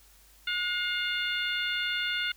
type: harmonic tone with a mistuned harmonic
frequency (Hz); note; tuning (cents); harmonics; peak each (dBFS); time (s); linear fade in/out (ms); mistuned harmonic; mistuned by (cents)
708; F5; +23; 2 / 3 / 4 / 5 / 6; -32 / -34 / -33 / -35 / -44; 0.47-2.32; 5; 2; +37
effects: added 50 Hz sine -59 dBFS peak until 2.36 s + white hiss -59 dBFS RMS until 2.36 s